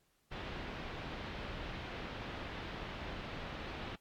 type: low-pass noise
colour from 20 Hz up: pink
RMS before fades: -44 dBFS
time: 0.31-3.96 s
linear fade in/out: 10 ms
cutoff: 3600 Hz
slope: 24 dB/octave
effects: pink hiss -75 dBFS RMS until 4 s + AAC 64 kbps